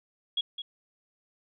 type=tone with echo; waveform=sine; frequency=3322 Hz; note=G#7; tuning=in tune; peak=-25 dBFS; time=0.37-0.41 s; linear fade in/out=5 ms; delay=210 ms; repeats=1; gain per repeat=-9 dB; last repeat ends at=0.62 s; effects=none